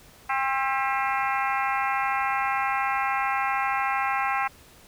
harmonic tone with a mistuned harmonic, 266.9 Hz, C4, 35 cents sharp, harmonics 3 / 4 / 5 / 6 / 7 / 8 / 9 / 10, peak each -27 / -29 / -31 / -33 / -34 / -35 / -36 / -37 dBFS, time 0.29-4.48 s, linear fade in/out 10 ms, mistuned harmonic 7, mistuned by +73 cents, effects pink hiss -52 dBFS RMS until 4.87 s

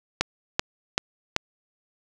click train, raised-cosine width 0.2 ms, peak -3 dBFS, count 4, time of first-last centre 0.21-1.364 s, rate 2.6 Hz, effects none

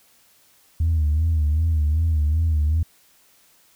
sine tone with vibrato, 78.3 Hz, D#2, 11 cents sharp, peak -15 dBFS, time 0.8-2.83 s, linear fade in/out 5 ms, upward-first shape sine, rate 2.6 Hz, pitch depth 91 cents each way, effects tanh soft clip ceiling -14 dBFS + white hiss -57 dBFS RMS until 3.75 s

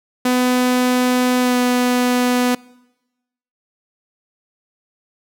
sawtooth tone with pitch glide, 250.3 to 247.7 Hz, B3 to B3, +23 to +5 cents, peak -10 dBFS, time 0.25-2.55 s, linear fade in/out 5 ms, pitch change -18 cents, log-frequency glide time 1.4-1.56 s, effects noise-tail reverb RT60 1.0 s tail -24 dB re dry

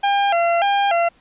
40% pulse tone with vibrato, 740 Hz, F#5, in tune, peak -14 dBFS, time 0.03-1.09 s, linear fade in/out 10 ms, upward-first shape square, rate 1.7 Hz, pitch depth 140 cents each way, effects pink hiss -56 dBFS RMS until 1.2 s + resampled to 8000 Hz

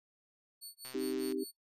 15% pulse tone with tremolo, 4441 Hz, C#8, 2 cents sharp, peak -37 dBFS, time 0.61-1.52 s, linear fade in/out 20 ms, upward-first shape sine, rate 5 Hz, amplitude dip 100%
click train, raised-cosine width 0.2 ms, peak -32 dBFS, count 62, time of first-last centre 0.85-1.323 s, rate 129 Hz
sine chord, C minor, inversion none, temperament equal, 261.6 / 311.1 / 392 Hz, C4 / Eb4 / G4, 0 / 0 / 0 cents, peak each -38 / -38 / -36 dBFS, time 0.94-1.44 s, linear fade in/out 10 ms
effects noise-tail reverb RT60 0.1 s tail -20 dB re dry + resampled to 32000 Hz

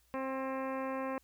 harmonic tone with a mistuned harmonic, 264.9 Hz, C4, 22 cents sharp, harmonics 1 / 2 / 3 / 4 / 5 / 6 / 7 / 8 / 9 / 10, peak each -39 / -38 / -45 / -41 / -51 / -51 / -51 / -55 / -54 / -56 dBFS, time 0.14-1.18 s, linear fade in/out 0 ms, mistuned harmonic 6, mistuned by +21 cents, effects added 60 Hz sine -70 dBFS peak until 1.23 s + white hiss -71 dBFS RMS until 1.23 s

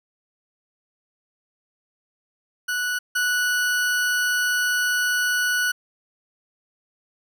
40% pulse tone pair in turn, 1475 / 1475 Hz, F#6 / F#6, -6 / -6 cents, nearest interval unison, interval 0 cents, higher neither, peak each -22 / -19 dBFS, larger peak second, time 2.68-2.99 / 3.15-5.72 s, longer second, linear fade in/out 10 ms, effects none

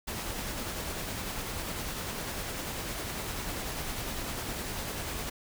pink noise with tremolo, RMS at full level -35 dBFS, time 0.07-5.3 s, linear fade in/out 10 ms, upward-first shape sine, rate 10 Hz, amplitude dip 25%, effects none

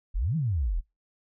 sine exponential two-way sweep, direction up then down, 35.01 to 170.9 to 35.01 Hz, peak -24 dBFS, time 0.14-0.81 s, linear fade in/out 20 ms, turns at 0.36 s, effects noise-tail reverb RT60 0.2 s tail -22 dB re dry

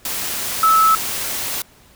sine tone in noise, 1305 Hz, E6, 18 cents flat, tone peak -10 dBFS, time 0.63-0.95 s, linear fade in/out 2 ms, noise white, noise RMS -24 dBFS, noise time 0.05-1.62 s, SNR +11 dB, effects pink hiss -50 dBFS RMS until 1.95 s

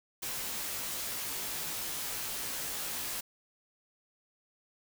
white noise with comb filter, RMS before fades -37 dBFS, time 0.22-3.21 s, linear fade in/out 10 ms, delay 16 ms, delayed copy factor -0.65, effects none

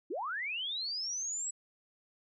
sine linear sweep, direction up, 272.4 to 7870 Hz, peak -34 dBFS, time 0.1-1.51 s, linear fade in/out 10 ms, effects none

